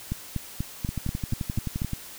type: two click trains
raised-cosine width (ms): 5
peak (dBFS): -16 / -15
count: 13 / 8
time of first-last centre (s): 0.89-1.933 / 0.12-1.819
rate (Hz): 11.5 / 4.12
effects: white hiss -43 dBFS RMS until 2.18 s